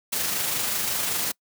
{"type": "noise with amplitude modulation", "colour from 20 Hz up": "white", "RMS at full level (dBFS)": -25, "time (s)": [0.12, 1.32], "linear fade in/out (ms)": 10, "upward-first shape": "sine", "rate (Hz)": 25.3, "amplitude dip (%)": 30, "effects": ["noise-tail reverb RT60 0.1 s tail -26 dB re dry", "high-pass 80 Hz 12 dB/octave"]}